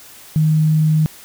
sine tone, 155.56 Hz, D#3, in tune, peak -11 dBFS, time 0.36-1.06 s, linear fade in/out 0 ms, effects white hiss -41 dBFS RMS until 1.24 s

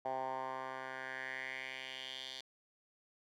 10% pulse tone with band-pass filter sweep, 131.2 Hz, C3, 5 cents sharp, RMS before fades -43 dBFS, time 0.05-2.41 s, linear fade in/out 5 ms, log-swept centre 770 to 3900 Hz, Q 3.7, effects none

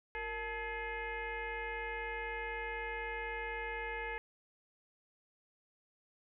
sine tone with frequency modulation, 1288 Hz, E6, 41 cents flat, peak -37 dBFS, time 0.15-4.18 s, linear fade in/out 0 ms, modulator 412 Hz, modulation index 2.6, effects none

